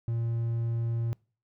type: tone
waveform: triangle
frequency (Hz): 116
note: A#2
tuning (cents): -8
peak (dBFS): -25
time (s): 0.08-1.13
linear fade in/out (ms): 0
effects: noise-tail reverb RT60 0.4 s tail -26 dB re dry